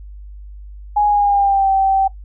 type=tone with pitch glide; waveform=sine; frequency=830.6 to 775 Hz; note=G#5 to G5; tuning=0 to -20 cents; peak=-11 dBFS; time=0.96-2.08 s; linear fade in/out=10 ms; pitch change=-120 cents; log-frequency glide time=1.07-1.7 s; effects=noise-tail reverb RT60 0.1 s tail -17 dB re dry + added 50 Hz sine -32 dBFS peak until 2.24 s